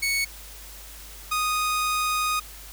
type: tone pair in turn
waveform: sawtooth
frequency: 2217 / 1241.9 Hz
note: C#7 / D#6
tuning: 0 / -4 cents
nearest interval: minor seventh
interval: 1004 cents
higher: first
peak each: -19 dBFS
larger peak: neither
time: 0.02-0.25 / 1.31-2.4 s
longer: second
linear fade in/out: 10 ms
effects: added 50 Hz sine -44 dBFS peak until 2.72 s + white hiss -44 dBFS RMS until 2.72 s